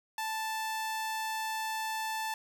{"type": "tone", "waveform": "sawtooth", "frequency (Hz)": 880, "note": "A5", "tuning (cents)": 0, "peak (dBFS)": -29, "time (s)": [0.18, 2.34], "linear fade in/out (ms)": 2, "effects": ["11-bit"]}